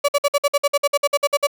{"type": "tone bursts", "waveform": "35% pulse", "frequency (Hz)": 573, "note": "D5", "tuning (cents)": -43, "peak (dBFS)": -12, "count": 15, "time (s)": [0.04, 1.471], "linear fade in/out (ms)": 10, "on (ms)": 45, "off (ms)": 54, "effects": []}